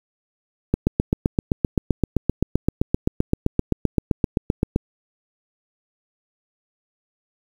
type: click train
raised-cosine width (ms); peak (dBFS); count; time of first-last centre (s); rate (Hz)
3; -4; 32; 0.74-4.761; 7.71
effects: 7-bit